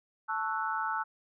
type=chord; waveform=sine; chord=F# minor seventh; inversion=first; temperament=equal; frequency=880 / 1108.7 / 1318.5 / 1480 Hz; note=A5 / C#6 / E6 / F#6; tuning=0 / 0 / 0 / 0 cents; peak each=-34 / -39 / -34 / -36 dBFS; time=0.28-1.04 s; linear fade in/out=20 ms; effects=none

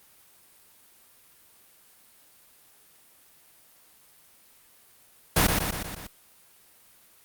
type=noise with echo; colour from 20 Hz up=pink; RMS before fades=-20 dBFS; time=5.36-5.47 s; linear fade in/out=5 ms; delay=120 ms; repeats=5; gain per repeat=-4 dB; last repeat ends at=6.07 s; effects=white hiss -57 dBFS RMS until 7.24 s + Opus 32 kbps

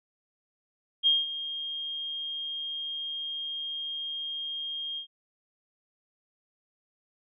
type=tone with ADSR envelope; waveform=sine; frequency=3227 Hz; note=G7; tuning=50 cents sharp; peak=-18 dBFS; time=1.03-5.07 s; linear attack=37 ms; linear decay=190 ms; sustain=-14 dB; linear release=94 ms; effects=none

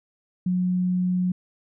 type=tone; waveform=sine; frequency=181.5 Hz; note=F#3; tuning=33 cents flat; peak=-20 dBFS; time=0.46-1.32 s; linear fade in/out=5 ms; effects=none

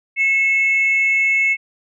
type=tone pair together; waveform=sine; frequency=2182 / 2637 Hz; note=C#7 / E7; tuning=-28 / 0 cents; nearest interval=minor third; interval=328 cents; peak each=-13 / -22 dBFS; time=0.16-1.57 s; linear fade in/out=50 ms; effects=tanh soft clip ceiling -7 dBFS

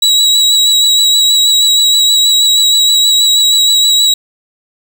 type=tone with vibrato; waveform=35% pulse; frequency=3882 Hz; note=B7; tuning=31 cents flat; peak=-5 dBFS; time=0.02-4.14 s; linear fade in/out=5 ms; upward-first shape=triangle; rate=6.3 Hz; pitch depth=25 cents each way; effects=none

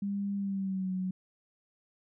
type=tone with pitch glide; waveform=sine; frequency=200.2 to 185.72 Hz; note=G3 to F#3; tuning=+37 to +7 cents; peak=-30 dBFS; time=0.02-1.11 s; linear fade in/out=5 ms; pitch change=-130 cents; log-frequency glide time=0.36-0.92 s; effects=none

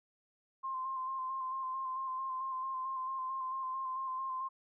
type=tone with vibrato; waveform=sine; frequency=1050 Hz; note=C6; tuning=6 cents sharp; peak=-35 dBFS; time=0.63-4.49 s; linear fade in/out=20 ms; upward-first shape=square; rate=4.5 Hz; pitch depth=22 cents each way; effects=none

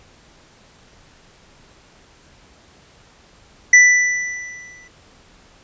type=tone with exponential decay; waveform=square; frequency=1980 Hz; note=B6; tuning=4 cents sharp; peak=-5 dBFS; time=3.73-4.88 s; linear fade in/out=5 ms; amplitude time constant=250 ms; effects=pink hiss -50 dBFS RMS until 5.63 s + resampled to 16000 Hz

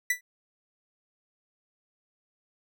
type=tone with exponential decay; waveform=45% pulse; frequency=1975.5 Hz; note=B6; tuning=in tune; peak=-20 dBFS; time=0.1-0.21 s; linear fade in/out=5 ms; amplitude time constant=23 ms; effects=none

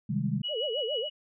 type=chord; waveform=sine; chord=Ab major seventh; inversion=first; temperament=equal; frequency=130.81 / 155.56 / 196 / 207.7 Hz; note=C3 / Eb3 / G3 / Ab3; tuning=0 / 0 / 0 / 0 cents; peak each=-32 dBFS; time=0.09-0.42 s; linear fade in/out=10 ms
type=tone with tremolo; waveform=sine; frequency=2922 Hz; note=F#7; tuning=22 cents flat; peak=-29 dBFS; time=0.43-1.1 s; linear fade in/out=20 ms; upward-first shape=triangle; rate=6.2 Hz; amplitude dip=60%
type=tone with vibrato; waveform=sine; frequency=517 Hz; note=C5; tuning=21 cents flat; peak=-30 dBFS; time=0.48-1.09 s; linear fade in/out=50 ms; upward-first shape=sine; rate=7.3 Hz; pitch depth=300 cents each way
effects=none

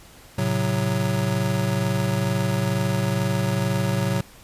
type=chord; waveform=square; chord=F# diminished; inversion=first; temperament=just; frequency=111 / 133.2 / 185 Hz; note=A2 / C3 / F#3; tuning=+16 / +31 / 0 cents; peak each=-26 dBFS; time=0.38-4.21 s; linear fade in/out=5 ms; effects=pink hiss -48 dBFS RMS until 4.43 s + resampled to 32000 Hz

